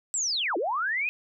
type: linear two-way sweep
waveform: sine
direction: down then up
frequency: 7960 to 305.3 to 2557 Hz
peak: -25 dBFS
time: 0.14-1.09 s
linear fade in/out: 0 ms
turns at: 0.57 s
effects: none